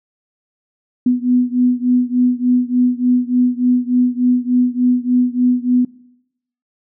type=beating tone pair; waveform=sine; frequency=246.9 / 250.3 Hz; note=B3 / B3; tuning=0 / +23 cents; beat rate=3.4 Hz; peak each=-14 / -16 dBFS; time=1.06-5.85 s; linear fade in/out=5 ms; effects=noise-tail reverb RT60 0.8 s tail -21 dB re dry